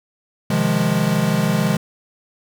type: chord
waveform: square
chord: F minor seventh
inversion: second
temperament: equal with one note detuned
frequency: 129.76 / 155.56 / 174.61 / 207.7 Hz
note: C3 / Eb3 / F3 / Ab3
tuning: -14 / 0 / 0 / 0 cents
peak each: -25 / -22 / -22 / -21 dBFS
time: 0.5-1.77 s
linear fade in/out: 5 ms
effects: none